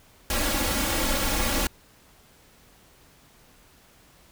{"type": "noise with comb filter", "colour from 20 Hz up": "pink", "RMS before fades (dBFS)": -25, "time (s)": [0.3, 1.67], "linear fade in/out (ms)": 2, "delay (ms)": 3.6, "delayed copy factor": 0.8, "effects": ["pink hiss -56 dBFS RMS until 4.31 s"]}